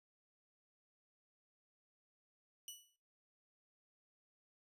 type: tone with exponential decay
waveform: 15% pulse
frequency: 2951 Hz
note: F#7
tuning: 5 cents flat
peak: -37 dBFS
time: 2.68-2.96 s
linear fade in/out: 1 ms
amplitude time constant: 60 ms
effects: noise-tail reverb RT60 0.5 s tail -25 dB re dry + resampled to 32000 Hz